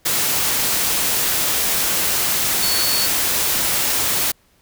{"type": "tone in noise", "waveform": "sine", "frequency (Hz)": 4435, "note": "C#8", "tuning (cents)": 0, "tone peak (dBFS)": -21, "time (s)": [2.62, 3.07], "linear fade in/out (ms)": 10, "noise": "white", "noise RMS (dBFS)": -19, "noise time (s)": [0.05, 4.32], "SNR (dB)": -5, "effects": ["pink hiss -58 dBFS RMS until 4.61 s"]}